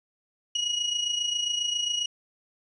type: tone with amplitude modulation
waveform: 35% pulse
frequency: 2900 Hz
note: F#7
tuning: 35 cents flat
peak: -21 dBFS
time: 0.55-2.06 s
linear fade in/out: 5 ms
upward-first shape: sine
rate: 27.4 Hz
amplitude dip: 60%
effects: resampled to 22050 Hz